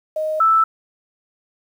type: tone pair in turn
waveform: sine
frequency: 622.3 / 1318.6 Hz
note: D#5 / E6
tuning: 0 / 0 cents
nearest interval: octave + minor second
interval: 1300 cents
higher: second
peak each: -19 / -11 dBFS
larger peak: second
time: 0.16-0.4 / 0.4-0.64 s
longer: neither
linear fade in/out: 5 ms
effects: 8-bit